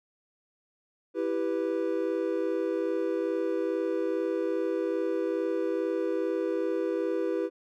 triangle chord, E minor, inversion none, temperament equal, 329.6 / 392 / 493.9 Hz, E4 / G4 / B4, 0 / 0 / 0 cents, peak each -29 dBFS, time 1.14-7.5 s, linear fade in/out 50 ms, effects none

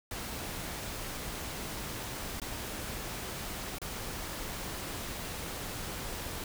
pink noise with dropouts, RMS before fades -39 dBFS, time 0.11-6.44 s, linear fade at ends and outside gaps 2 ms, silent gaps 2.4-2.417 / 3.785-3.816 s, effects none

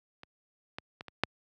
clicks, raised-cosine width 0.3 ms, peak -30 / -21 / -25 / -27 / -8 dBFS, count 5, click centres 0.234 / 0.785 / 1.009 / 1.083 / 1.236 s, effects high-pass 80 Hz 12 dB/octave

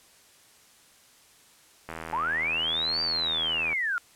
click train, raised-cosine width 0.5 ms, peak -21 dBFS, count 150, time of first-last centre 1.89-3.73 s, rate 81 Hz
sine linear two-way sweep, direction up then down, 835 to 4699 to 1367 Hz, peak -25 dBFS, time 2.13-3.98 s, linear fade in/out 0 ms, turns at 3.02 s
effects white hiss -57 dBFS RMS until 4.15 s + low-pass 11000 Hz 12 dB/octave

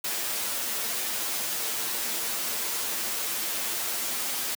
white noise with comb filter, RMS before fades -30 dBFS, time 0.04-4.55 s, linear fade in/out 5 ms, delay 8.8 ms, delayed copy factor +0.8, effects high-pass 200 Hz 12 dB/octave

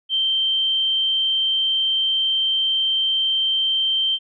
sine tone, 3131 Hz, G7, 3 cents flat, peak -17 dBFS, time 0.09-4.19 s, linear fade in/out 50 ms, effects none

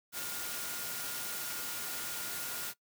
sine tone in noise, 1422 Hz, F6, 31 cents sharp, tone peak -47 dBFS, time 0.12-2.74 s, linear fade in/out 50 ms, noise white, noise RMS -39 dBFS, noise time 0.12-2.74 s, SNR -11 dB, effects noise-tail reverb RT60 0.1 s tail -19 dB re dry + high-pass 100 Hz 12 dB/octave

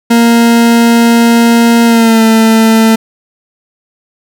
40% pulse tone with pitch glide, 233.1 to 223 Hz, A#3 to A3, 0 to +23 cents, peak -3 dBFS, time 0.1-2.96 s, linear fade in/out 10 ms, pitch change -77 cents, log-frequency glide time 1.85-2.23 s, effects none

